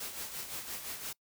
white noise with tremolo, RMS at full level -39 dBFS, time 0-1.13 s, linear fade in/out 5 ms, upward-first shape sine, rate 5.8 Hz, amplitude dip 55%, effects noise-tail reverb RT60 0.1 s tail -24 dB re dry

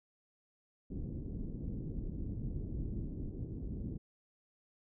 pink low-pass noise, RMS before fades -40 dBFS, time 0.9-3.98 s, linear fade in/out 10 ms, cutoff 320 Hz, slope 24 dB/octave, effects none

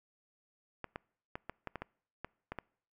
clicks, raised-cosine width 0.5 ms, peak -24 dBFS, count 10, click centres 0.843 / 0.959 / 1.355 / 1.496 / 1.673 / 1.757 / 1.82 / 2.246 / 2.52 / 2.587 s, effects noise-tail reverb RT60 0.6 s tail -26 dB re dry

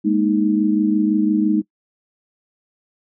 sine chord, Ab suspended second, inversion none, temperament just, 207.7 / 233.6 / 311.5 Hz, Ab3 / Bb3 / Eb4, 0 / +4 / +2 cents, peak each -18 / -22 / -17 dBFS, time 0.04-1.62 s, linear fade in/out 20 ms, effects noise-tail reverb RT60 0.1 s tail -22 dB re dry

